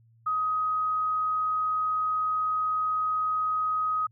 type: tone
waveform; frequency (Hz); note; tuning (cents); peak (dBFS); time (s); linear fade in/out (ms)
sine; 1258; D#6; +19; -24; 0.26-4.07; 10
effects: added 114 Hz sine -57 dBFS peak until 4.11 s